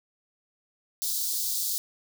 white high-pass noise, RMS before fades -29 dBFS, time 1.02-1.78 s, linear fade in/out 0 ms, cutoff 3800 Hz, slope 48 dB/octave, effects none

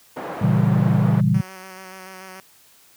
pink band-pass noise, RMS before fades -31 dBFS, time 0.16-1.21 s, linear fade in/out 10 ms, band 350 to 1100 Hz, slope 12 dB/octave
sine chord, A# diminished seventh, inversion none, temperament equal, 116.54 / 138.59 / 164.81 / 196 Hz, A#2 / C#3 / E3 / G3, 0 / 0 / 0 / 0 cents, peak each -20 dBFS, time 0.41-1.41 s, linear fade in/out 10 ms
5% pulse tone with vibrato, 188 Hz, F#3, 28 cents sharp, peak -26 dBFS, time 1.34-2.4 s, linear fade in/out 2 ms, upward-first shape square, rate 6.9 Hz, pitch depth 19 cents each way
effects white hiss -53 dBFS RMS until 2.96 s + high-pass 60 Hz 12 dB/octave

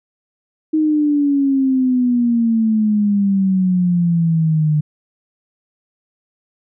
sine exponential sweep, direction down, 314.4 to 149.8 Hz, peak -12 dBFS, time 0.73-4.81 s, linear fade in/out 10 ms, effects none

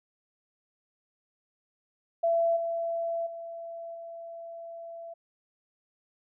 sine tone with level steps, 671 Hz, E5, 31 cents sharp, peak -22 / -28 / -37 / -39 dBFS, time 2.23-5.14 s, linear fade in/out 10 ms, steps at 2.56 / 3.26 / 3.94 s, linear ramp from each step 10 ms, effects none

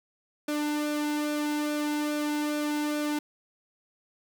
sawtooth tone with flanger, 297.6 Hz, D4, 23 cents sharp, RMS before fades -29 dBFS, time 0.48-3.19 s, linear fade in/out 5 ms, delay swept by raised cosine 1 to 1.76 ms, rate 2.4 Hz, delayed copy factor -0.55, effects 10-bit

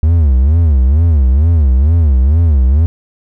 triangle tone with vibrato, 73.4 Hz, D2, in tune, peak -4 dBFS, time 0.03-2.86 s, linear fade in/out 0 ms, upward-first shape sine, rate 2.2 Hz, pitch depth 260 cents each way, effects none

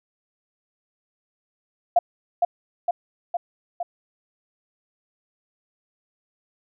sine tone with echo, 698.5 Hz, F5, in tune, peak -12 dBFS, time 1.96-1.99 s, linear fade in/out 5 ms, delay 460 ms, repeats 4, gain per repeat -3 dB, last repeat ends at 3.83 s, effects none

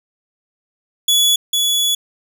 sawtooth tone pair in turn, 3400 / 3400 Hz, G#7 / G#7, +40 / +40 cents, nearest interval unison, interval 0 cents, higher neither, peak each -8 / -11 dBFS, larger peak first, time 1.08-1.36 / 1.53-1.95 s, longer second, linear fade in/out 5 ms, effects none

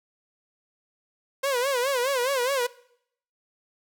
sawtooth tone with vibrato, 520 Hz, C5, 11 cents flat, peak -19 dBFS, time 1.43-2.67 s, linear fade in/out 10 ms, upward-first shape sine, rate 4.8 Hz, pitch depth 140 cents each way, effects noise-tail reverb RT60 0.7 s tail -21 dB re dry

